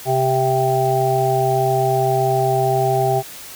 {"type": "harmonic tone with a mistuned harmonic", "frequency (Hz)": 130.81, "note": "C3", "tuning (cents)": 0, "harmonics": [1, 3, 5, 6], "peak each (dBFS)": [-21, -20, -21, -19], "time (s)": [0.05, 3.23], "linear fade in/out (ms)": 50, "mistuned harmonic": 5, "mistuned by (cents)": 24, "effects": ["white hiss -36 dBFS RMS until 3.55 s"]}